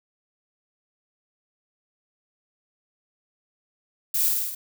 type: noise with echo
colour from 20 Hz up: violet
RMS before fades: -24 dBFS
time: 4.14-4.29 s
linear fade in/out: 5 ms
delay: 52 ms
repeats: 5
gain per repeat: -2 dB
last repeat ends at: 4.55 s
effects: none